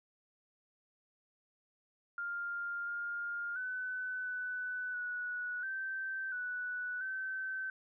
sine tone with pitch steps, 1401 / 1410 / 1506 / 1496 / 1470 / 1553 / 1481 / 1538 Hz, F6 / F6 / F#6 / F#6 / F#6 / G6 / F#6 / G6, +5 / +16 / +30 / +19 / -12 / -17 / +1 / -33 cents, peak -36 dBFS, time 2.18-7.7 s, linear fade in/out 2 ms, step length 690 ms, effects none

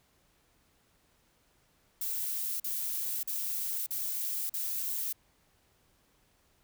violet noise bursts, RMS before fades -34 dBFS, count 5, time 2.01-5.128 s, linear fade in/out 5 ms, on 590 ms, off 42 ms, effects pink hiss -69 dBFS RMS until 6.63 s

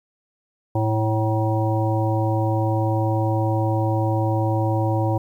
harmonic tone with a mistuned harmonic, 110 Hz, A2, in tune, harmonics 1 / 3 / 5 / 7 / 9, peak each -20 / -25 / -27 / -28 / -30 dBFS, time 0.75-5.18 s, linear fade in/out 5 ms, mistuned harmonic 9, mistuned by -71 cents, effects 9-bit

